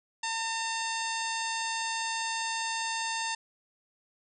harmonic tone with a mistuned harmonic, 905 Hz, A5, 48 cents sharp, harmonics 1 / 2 / 3 / 4 / 5 / 6 / 7 / 8 / 9, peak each -34 / -37 / -39 / -40 / -41 / -42 / -42 / -43 / -44 dBFS, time 0.23-3.35 s, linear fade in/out 5 ms, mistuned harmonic 6, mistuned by -100 cents, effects none

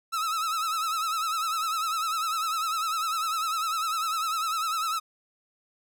45% pulse tone with vibrato, 1300 Hz, E6, 24 cents flat, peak -26 dBFS, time 0.12-5 s, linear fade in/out 20 ms, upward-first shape triangle, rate 10 Hz, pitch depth 91 cents each way, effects none

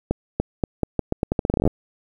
accelerating click train, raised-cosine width 2 ms, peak -6 dBFS, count 19, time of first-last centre 0.11-1.676 s, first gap 290 ms, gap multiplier 0.82, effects 8-bit

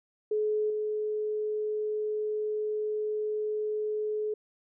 sine tone with level steps, 426.1 Hz, G#4, 44 cents sharp, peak -25 / -28 dBFS, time 0.31-4.34 s, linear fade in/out 5 ms, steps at 0.7 s, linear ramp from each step 2 ms, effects none

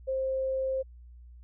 sine tone, 528 Hz, C5, 16 cents sharp, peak -27 dBFS, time 0.07-0.83 s, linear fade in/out 20 ms, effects added 60 Hz sine -47 dBFS peak until 1.43 s

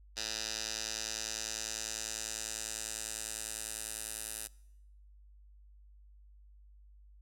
10% pulse tone with band-pass filter sweep, 110 Hz, A2, in tune, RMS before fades -40 dBFS, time 0.16-4.48 s, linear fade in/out 20 ms, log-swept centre 5100 to 10000 Hz, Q 2.1, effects noise-tail reverb RT60 0.9 s tail -24 dB re dry + added 50 Hz sine -55 dBFS peak until 7.21 s

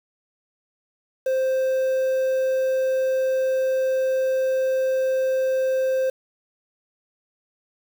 triangle tone with quantisation, 523.3 Hz, C5, in tune, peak -17 dBFS, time 1.26-6.1 s, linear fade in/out 5 ms, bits 7, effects none

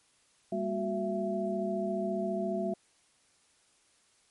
sine tone cluster, 199.3 / 233.8 / 367.2 / 668 Hz, G3 / A#3 / F#4 / E5, +29 / +5 / -13 / +23 cents, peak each -34 / -40 / -35 / -33 dBFS, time 0.52-2.74 s, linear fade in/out 5 ms, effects white hiss -67 dBFS RMS until 4.3 s + MP3 48 kbps

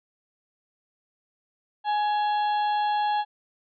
harmonic tone with a mistuned harmonic, 837 Hz, G#5, 13 cents sharp, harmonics 1 / 2 / 3 / 4 / 5, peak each -22 / -36 / -43 / -39 / -45 dBFS, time 1.84-3.25 s, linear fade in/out 50 ms, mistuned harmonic 3, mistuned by +140 cents, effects none

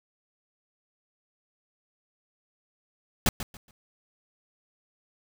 pink noise with echo, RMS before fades -21 dBFS, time 3.26-3.29 s, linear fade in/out 2 ms, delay 140 ms, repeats 3, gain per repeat -12 dB, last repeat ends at 3.71 s, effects none

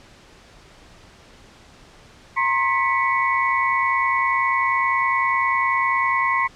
sine tone cluster, 934 / 1064 / 1971 / 2222 Hz, A#5 / C6 / B6 / C#7, +3 / +29 / -4 / +4 cents, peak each -27 / -20 / -23 / -25 dBFS, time 2.36-6.48 s, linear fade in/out 20 ms, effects pink hiss -48 dBFS RMS until 6.55 s + low-pass 6000 Hz 12 dB/octave

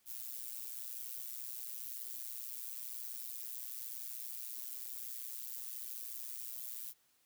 violet noise with amplitude modulation, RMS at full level -41 dBFS, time 0.05-6.94 s, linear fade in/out 50 ms, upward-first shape sine, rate 121 Hz, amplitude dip 85%, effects white hiss -73 dBFS RMS until 7.25 s

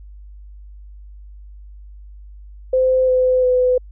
sine tone with pitch steps, 516 / 509.5 / 503.1 Hz, C5 / C5 / B4, -24 / -46 / +32 cents, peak -12 dBFS, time 2.73-3.78 s, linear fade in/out 5 ms, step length 350 ms, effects added 50 Hz sine -36 dBFS peak until 3.91 s

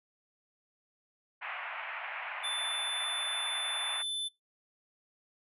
white band-pass noise, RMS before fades -40 dBFS, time 1.41-4.03 s, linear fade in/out 20 ms, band 650 to 2600 Hz, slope 48 dB/octave
square tone, 3520 Hz, A7, in tune, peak -33 dBFS, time 2.43-4.29 s, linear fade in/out 20 ms
effects noise-tail reverb RT60 0.2 s tail -24 dB re dry + resampled to 32000 Hz

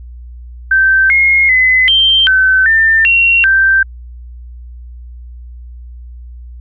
sine tone with pitch steps, 1554 / 2150 / 2027 / 3145 / 1529 / 1795 / 2739 / 1564 Hz, G6 / C7 / B6 / G7 / G6 / A6 / F7 / G6, -16 / +47 / +45 / +5 / -44 / +34 / -34 / -4 cents, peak -6 dBFS, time 0.71-3.83 s, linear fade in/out 5 ms, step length 390 ms, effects added 60 Hz sine -28 dBFS peak until 6.6 s

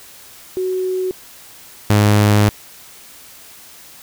sine / sawtooth tone pair in turn, 371.3 / 104.19 Hz, F#4 / G#2, +6 / +6 cents, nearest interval octave + minor seventh, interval 2200 cents, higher first, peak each -17 / -6 dBFS, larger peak second, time 0.57-1.11 / 1.9-2.49 s, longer second, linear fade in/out 0 ms, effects white hiss -41 dBFS RMS until 4.02 s

